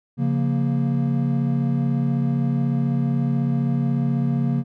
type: chord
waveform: triangle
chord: Bb minor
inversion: first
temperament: equal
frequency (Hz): 138.59 / 174.61 / 233.1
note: Db3 / F3 / Bb3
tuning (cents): 0 / 0 / 0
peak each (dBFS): -19 / -25 / -21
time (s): 0.17-4.64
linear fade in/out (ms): 50
effects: none